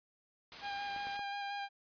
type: noise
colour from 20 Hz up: white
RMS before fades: -47 dBFS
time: 0.52-1.17 s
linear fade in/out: 0 ms
type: tone with vibrato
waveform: sawtooth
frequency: 805 Hz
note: G5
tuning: 46 cents sharp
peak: -34 dBFS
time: 0.61-1.69 s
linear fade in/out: 50 ms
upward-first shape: square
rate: 5.6 Hz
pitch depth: 11 cents each way
type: clicks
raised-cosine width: 1 ms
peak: -36 dBFS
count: 3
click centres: 0.963 / 1.07 / 1.193 s
effects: resampled to 11025 Hz